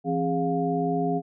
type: tone cluster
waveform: sine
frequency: 169.2 / 267.8 / 412.4 / 707 Hz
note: E3 / C4 / G#4 / F5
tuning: +45 / +40 / -12 / +21 cents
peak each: -28 dBFS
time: 0.04-1.22 s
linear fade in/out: 50 ms
effects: none